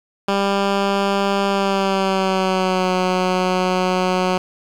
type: tone with pitch glide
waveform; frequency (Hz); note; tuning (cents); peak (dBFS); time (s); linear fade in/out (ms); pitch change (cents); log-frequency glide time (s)
10% pulse; 198.2 to 183.86; G3 to F#3; +19 to -11; -8; 0.28-4.38; 5; -130; 1.47-2.92
effects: low-pass 5000 Hz 12 dB/octave + 7-bit